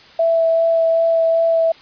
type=tone with vibrato; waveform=sine; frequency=659.3 Hz; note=E5; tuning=in tune; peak=-12 dBFS; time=0.19-1.72 s; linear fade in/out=5 ms; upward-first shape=sine; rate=2.6 Hz; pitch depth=10 cents each way; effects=white hiss -44 dBFS RMS until 1.81 s + resampled to 11025 Hz